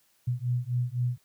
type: beating tone pair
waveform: sine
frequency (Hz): 121.2 / 125.1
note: B2 / B2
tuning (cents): -32 / +23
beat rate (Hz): 3.9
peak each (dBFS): -29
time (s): 0.27-1.18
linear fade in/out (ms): 10
effects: white hiss -67 dBFS RMS until 1.24 s